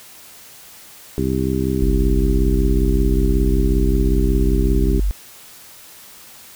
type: harmonic tone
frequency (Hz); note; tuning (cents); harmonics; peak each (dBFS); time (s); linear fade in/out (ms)
65.3; C2; -3; 1 / 2 / 3 / 4 / 5 / 6; -24 / -24 / -24 / -24 / -24 / -24; 1.18-5; 0
type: tone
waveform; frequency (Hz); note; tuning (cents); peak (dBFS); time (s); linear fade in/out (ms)
sine; 48.3; G1; -25; -15; 1.82-5.11; 0
effects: white hiss -42 dBFS RMS until 6.55 s